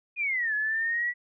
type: exponential two-way sweep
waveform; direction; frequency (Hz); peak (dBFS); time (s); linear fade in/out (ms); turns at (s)
sine; down then up; 2489 to 1694 to 1956; -25; 0.16-1.14; 50; 0.54
effects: none

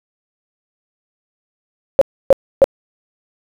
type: tone bursts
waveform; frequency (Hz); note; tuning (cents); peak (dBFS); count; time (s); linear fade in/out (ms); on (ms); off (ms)
sine; 546; C#5; -26; -3; 3; 1.99-2.642; 0; 24; 290
effects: 7-bit

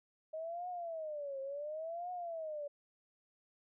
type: tone with vibrato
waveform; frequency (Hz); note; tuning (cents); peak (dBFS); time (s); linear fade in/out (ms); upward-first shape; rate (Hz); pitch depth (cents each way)
sine; 624; D#5; +5; -39; 0.33-2.68; 10; triangle; 0.7; 270
effects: none

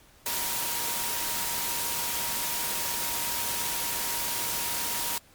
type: tone in noise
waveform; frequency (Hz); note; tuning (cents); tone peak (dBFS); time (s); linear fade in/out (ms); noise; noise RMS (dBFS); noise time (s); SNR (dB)
sine; 945; A#5; +23; -39; 0.26-5.18; 2; white; -30; 0.26-5.18; -12
effects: pink hiss -57 dBFS RMS until 5.34 s + MP3 96 kbps

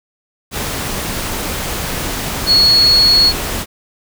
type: tone in noise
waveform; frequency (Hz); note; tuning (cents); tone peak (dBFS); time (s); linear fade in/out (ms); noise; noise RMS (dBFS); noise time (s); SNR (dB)
sine; 4346; C#8; -35; -7; 2.46-3.33; 50; pink; -21; 0.51-3.66; +11
effects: none

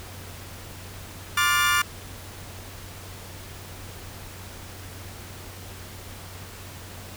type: chord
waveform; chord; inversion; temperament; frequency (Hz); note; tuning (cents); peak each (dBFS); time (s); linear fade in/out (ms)
30% pulse; D minor seventh; third; equal with one note detuned; 1046.5 / 1174.7 / 1418.1 / 1760; C6 / D6 / F6 / A6; 0 / 0 / +26 / 0; -27 / -21 / -21 / -23; 1.37-1.82; 5
effects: added 93 Hz sine -42 dBFS peak until 7.16 s + pink hiss -42 dBFS RMS until 7.16 s

